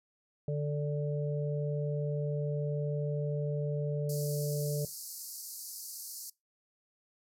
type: harmonic tone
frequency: 146.8 Hz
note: D3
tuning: in tune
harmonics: 1 / 3 / 4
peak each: -31 / -37 / -39 dBFS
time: 0.48-4.85 s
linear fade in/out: 2 ms
type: band-pass noise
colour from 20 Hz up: white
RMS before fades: -44 dBFS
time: 4.09-6.3 s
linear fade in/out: 5 ms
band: 4400 to 15000 Hz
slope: 96 dB/octave
effects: noise-tail reverb RT60 0.2 s tail -22 dB re dry